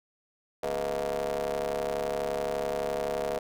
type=ring-modulated tone; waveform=30% pulse; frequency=71.8 Hz; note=D2; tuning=39 cents flat; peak=-23 dBFS; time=0.63-3.39 s; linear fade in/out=5 ms; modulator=560 Hz; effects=none